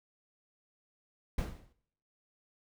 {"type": "noise with exponential decay", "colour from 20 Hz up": "brown", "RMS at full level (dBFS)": -30, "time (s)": [1.38, 1.73], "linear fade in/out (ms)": 5, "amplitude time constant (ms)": 75, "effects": ["noise-tail reverb RT60 0.7 s tail -20 dB re dry"]}